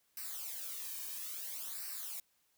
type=noise with flanger; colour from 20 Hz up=blue; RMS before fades=-43 dBFS; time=0.17-2.2 s; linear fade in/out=2 ms; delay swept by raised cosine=0.29 to 1.49 ms; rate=0.59 Hz; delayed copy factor=-0.8; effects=white hiss -75 dBFS RMS until 2.57 s